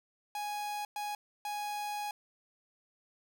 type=tone bursts at uneven times; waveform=45% pulse; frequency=830.6 Hz; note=G#5; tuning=in tune; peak=-35 dBFS; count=3; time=0.35-0.85 / 0.96-1.15 / 1.45-2.11 s; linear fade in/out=2 ms; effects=none